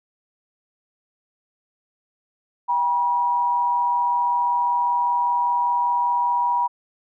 sine tone pair together, 799.8 / 965 Hz, G5 / B5, +35 / -40 cents, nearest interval minor third, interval 325 cents, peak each -28 / -18 dBFS, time 2.68-6.68 s, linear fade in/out 20 ms, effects none

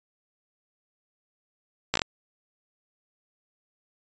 slowing click train, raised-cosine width 0.2 ms, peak -6 dBFS, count 5, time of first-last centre 1.94-2.018 s, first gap 15 ms, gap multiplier 1.18, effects resampled to 16000 Hz

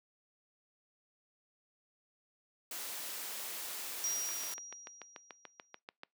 white noise, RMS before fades -42 dBFS, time 2.71-4.54 s, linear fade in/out 2 ms
sine tone with exponential decay, 5730 Hz, F8, 44 cents sharp, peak -31 dBFS, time 4.04-5.79 s, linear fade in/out 1 ms, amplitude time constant 380 ms
click train, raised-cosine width 0.3 ms, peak -29 dBFS, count 13, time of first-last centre 4.29-6.034 s, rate 6.88 Hz
effects noise-tail reverb RT60 0.2 s tail -25 dB re dry + high-pass 300 Hz 12 dB/octave

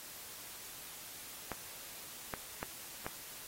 clicks, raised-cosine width 0.5 ms, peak -23 dBFS, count 4, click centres 1.517 / 2.338 / 2.629 / 3.065 s, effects white hiss -49 dBFS RMS until 3.47 s + AAC 48 kbps

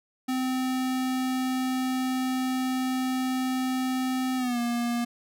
square tone with pitch glide, 257.8 to 237.8 Hz, C4 to A#3, -26 to +35 cents, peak -26 dBFS, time 0.28-5.05 s, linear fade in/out 10 ms, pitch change -139 cents, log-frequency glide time 4.37-4.59 s, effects none

